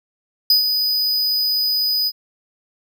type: tone with ADSR envelope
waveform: square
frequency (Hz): 4978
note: D#8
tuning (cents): 0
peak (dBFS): -10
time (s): 0.5-2.12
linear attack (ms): 3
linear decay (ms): 120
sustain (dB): -7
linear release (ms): 49
effects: none